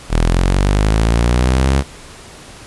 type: linear sweep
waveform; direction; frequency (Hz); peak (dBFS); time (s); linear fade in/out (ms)
sawtooth; up; 38.97 to 69.3; -7; 0.09-1.84; 50
effects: pink hiss -37 dBFS RMS until 2.66 s + resampled to 24000 Hz